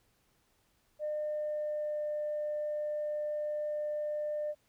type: tone with pitch glide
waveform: sine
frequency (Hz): 604 to 599.5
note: D5 to D5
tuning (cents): +48 to +36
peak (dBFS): -31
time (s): 0.99-4.55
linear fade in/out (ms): 50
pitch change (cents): -12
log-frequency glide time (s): 1.22-2.13
effects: tanh soft clip ceiling -28 dBFS + pink hiss -72 dBFS RMS until 4.68 s